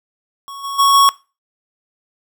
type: tone with level steps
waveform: square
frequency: 1108.7 Hz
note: C#6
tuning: in tune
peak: -30 / -23 / -10 / -8 dBFS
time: 0.48-1.09 s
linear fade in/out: 0 ms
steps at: 0.63 / 0.78 / 0.93 s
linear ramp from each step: 20 ms
effects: noise-tail reverb RT60 0.3 s tail -21 dB re dry